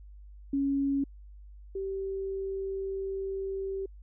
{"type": "tone pair in turn", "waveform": "sine", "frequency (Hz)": [277.2, 387.7], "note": ["C#4", "G4"], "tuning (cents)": [0, -19], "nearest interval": "tritone", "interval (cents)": 581, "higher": "second", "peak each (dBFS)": [-25, -31], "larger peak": "first", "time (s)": [[0.53, 1.04], [1.75, 3.86]], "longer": "second", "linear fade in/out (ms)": 5, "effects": ["added 50 Hz sine -46 dBFS peak until 4.02 s"]}